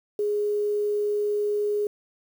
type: tone with quantisation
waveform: sine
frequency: 415.3 Hz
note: G#4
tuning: in tune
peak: -22 dBFS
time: 0.19-1.87 s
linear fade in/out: 2 ms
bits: 8
effects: none

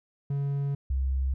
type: tone pair in turn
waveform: triangle / sine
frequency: 140.4 / 66.26 Hz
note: C#3 / C2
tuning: +22 / +22 cents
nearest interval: octave + minor second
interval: 1300 cents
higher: first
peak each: -24 dBFS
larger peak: neither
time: 0.3-0.75 / 0.9-1.34 s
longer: first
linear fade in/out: 5 ms
effects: none

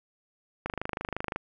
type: click train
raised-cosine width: 0.5 ms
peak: -16 dBFS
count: 19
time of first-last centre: 0.66-1.36 s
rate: 25.7 Hz
effects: none

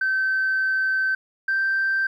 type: tone pair in turn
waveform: sine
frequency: 1542 / 1566.2 Hz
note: G6 / G6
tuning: -29 / -2 cents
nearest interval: unison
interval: 27 cents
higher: second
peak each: -18 / -18 dBFS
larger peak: neither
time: 0.01-1.15 / 1.48-2.07 s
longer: first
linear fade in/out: 5 ms
effects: tanh soft clip ceiling -16 dBFS + 10-bit

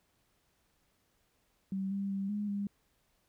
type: tone with pitch steps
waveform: sine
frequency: 192.7 / 197.7 / 195.7 / 207.2 / 201.5 Hz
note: G3 / G3 / G3 / G#3 / G3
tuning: -29 / +15 / -3 / -4 / +48 cents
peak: -32 dBFS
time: 1.72-2.67 s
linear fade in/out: 2 ms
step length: 190 ms
effects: pink hiss -74 dBFS RMS until 3.28 s

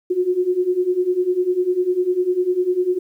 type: beating tone pair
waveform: sine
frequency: 356.3 / 366.3 Hz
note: F4 / F#4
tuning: +35 / -17 cents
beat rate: 10 Hz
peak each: -21 / -18 dBFS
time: 0.1-2.99 s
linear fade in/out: 10 ms
effects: 9-bit

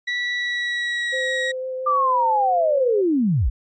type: tone with pitch glide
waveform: 35% pulse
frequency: 1951 to 1900.9 Hz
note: B6 to A#6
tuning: -22 to +33 cents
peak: -20 dBFS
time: 0.07-1.52 s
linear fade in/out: 10 ms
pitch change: -45 cents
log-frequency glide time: 0.34-1.3 s
type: tone with vibrato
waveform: sine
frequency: 517 Hz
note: C5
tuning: 21 cents flat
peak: -25 dBFS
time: 1.12-3.02 s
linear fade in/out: 20 ms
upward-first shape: sine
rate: 5.9 Hz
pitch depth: 10 cents each way
type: linear sweep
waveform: sine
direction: down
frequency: 1200 to 38.89 Hz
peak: -16 dBFS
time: 1.86-3.5 s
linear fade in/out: 10 ms
effects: resampled to 16000 Hz

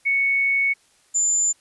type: tone pair in turn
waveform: sine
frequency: 2217 / 7116 Hz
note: C#7 / A8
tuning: 0 / +19 cents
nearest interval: octave + minor sixth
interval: 2019 cents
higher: second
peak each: -17 / -17 dBFS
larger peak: neither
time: 0.05-0.74 / 1.14-1.53 s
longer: first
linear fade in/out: 20 ms
effects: white hiss -59 dBFS RMS until 1.6 s + resampled to 24000 Hz

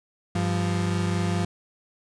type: tone pair together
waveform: 35% pulse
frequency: 99.67 / 174.61 Hz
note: G2 / F3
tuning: +29 / 0 cents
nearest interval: minor seventh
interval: 971 cents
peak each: -24 dBFS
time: 0.35-1.45 s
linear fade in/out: 5 ms
effects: resampled to 22050 Hz

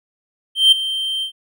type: tone with ADSR envelope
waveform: triangle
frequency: 3136 Hz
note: G7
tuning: in tune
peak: -4 dBFS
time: 0.55-1.32 s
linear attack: 170 ms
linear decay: 9 ms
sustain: -14 dB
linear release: 95 ms
effects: none

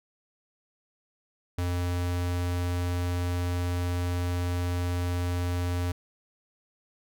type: tone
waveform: square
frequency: 88.4 Hz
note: F2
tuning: 22 cents sharp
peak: -27 dBFS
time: 1.58-5.92 s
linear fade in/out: 5 ms
effects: none

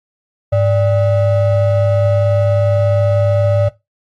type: ring-modulated tone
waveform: triangle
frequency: 344.2 Hz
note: F4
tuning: 25 cents flat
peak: -5 dBFS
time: 0.52-3.69 s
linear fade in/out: 10 ms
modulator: 241 Hz
effects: noise-tail reverb RT60 0.2 s tail -18 dB re dry + AAC 32 kbps

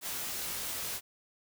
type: noise with comb filter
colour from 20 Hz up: white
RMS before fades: -37 dBFS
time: 0.01-1.01 s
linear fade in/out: 50 ms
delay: 20 ms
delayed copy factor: -0.55
effects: none

